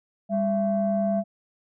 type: tone pair together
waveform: sine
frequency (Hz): 200 / 670.2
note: G3 / E5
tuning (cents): +35 / +29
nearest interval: octave + major sixth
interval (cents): 2094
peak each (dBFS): -23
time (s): 0.29-1.24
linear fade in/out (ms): 50
effects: tanh soft clip ceiling -15 dBFS